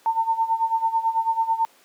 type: tone with tremolo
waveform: sine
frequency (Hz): 903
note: A5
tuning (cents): +45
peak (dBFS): -16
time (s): 0.06-1.65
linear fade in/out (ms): 0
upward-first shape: sine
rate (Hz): 9.1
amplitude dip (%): 80
effects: pink hiss -55 dBFS RMS until 1.84 s + high-pass 400 Hz 12 dB/octave